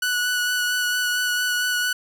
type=tone with vibrato; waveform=sawtooth; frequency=1476 Hz; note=F#6; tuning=5 cents flat; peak=-17 dBFS; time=0.02-1.93 s; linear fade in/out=5 ms; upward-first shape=sine; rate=4.4 Hz; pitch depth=14 cents each way; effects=none